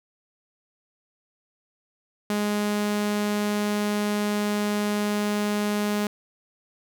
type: tone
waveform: sawtooth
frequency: 207.7 Hz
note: G#3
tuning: in tune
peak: -19 dBFS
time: 2.3-6.07 s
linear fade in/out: 2 ms
effects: none